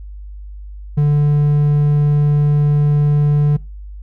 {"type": "tone", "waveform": "triangle", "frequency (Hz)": 146.83, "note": "D3", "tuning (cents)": 0, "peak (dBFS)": -8, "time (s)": [0.97, 3.57], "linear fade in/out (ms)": 10, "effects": ["noise-tail reverb RT60 0.3 s tail -24 dB re dry", "added 50 Hz sine -29 dBFS peak until 4.02 s"]}